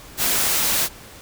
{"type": "noise", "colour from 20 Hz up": "white", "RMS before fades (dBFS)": -20, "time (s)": [0.17, 0.89], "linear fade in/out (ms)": 50, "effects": ["pink hiss -42 dBFS RMS until 1.21 s"]}